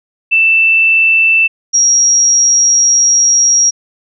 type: tone pair in turn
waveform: sine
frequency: 2659 / 5654 Hz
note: E7 / F8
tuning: +14 / +20 cents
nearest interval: octave + minor second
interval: 1306 cents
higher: second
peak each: -6 dBFS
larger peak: neither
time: 0.31-1.48 / 1.73-3.71 s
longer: second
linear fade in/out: 20 ms
effects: none